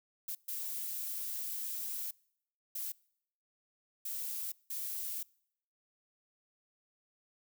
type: noise bursts at uneven times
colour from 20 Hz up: violet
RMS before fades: -39 dBFS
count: 5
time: 0.28-0.35 / 0.48-2.11 / 2.75-2.92 / 4.05-4.52 / 4.7-5.23 s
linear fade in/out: 5 ms
effects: noise-tail reverb RT60 0.7 s tail -25 dB re dry